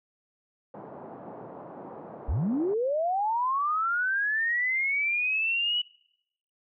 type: band-pass noise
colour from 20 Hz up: white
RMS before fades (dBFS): -43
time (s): 0.74-2.74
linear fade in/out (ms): 2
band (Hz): 140 to 850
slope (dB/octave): 24
type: linear sweep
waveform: sine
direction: up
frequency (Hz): 46.25 to 2960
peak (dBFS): -24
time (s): 2.28-5.82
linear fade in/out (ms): 10
effects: noise-tail reverb RT60 0.8 s tail -25 dB re dry